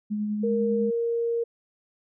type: tone with tremolo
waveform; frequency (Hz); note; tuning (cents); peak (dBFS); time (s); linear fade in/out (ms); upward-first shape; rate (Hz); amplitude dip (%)
sine; 210; G#3; +19; -24; 0.1-0.91; 20; sine; 10; 25
type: tone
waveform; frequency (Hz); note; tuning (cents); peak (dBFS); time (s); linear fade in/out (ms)
sine; 466.2; A#4; 0; -23; 0.43-1.44; 10
effects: none